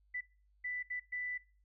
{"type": "tone bursts at uneven times", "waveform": "sine", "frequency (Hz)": 1985, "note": "B6", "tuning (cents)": 8, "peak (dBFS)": -36, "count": 4, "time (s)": [[0.14, 0.21], [0.64, 0.83], [0.9, 1], [1.12, 1.38]], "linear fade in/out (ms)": 10, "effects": ["noise-tail reverb RT60 0.4 s tail -23 dB re dry", "added 50 Hz sine -67 dBFS peak until 1.64 s"]}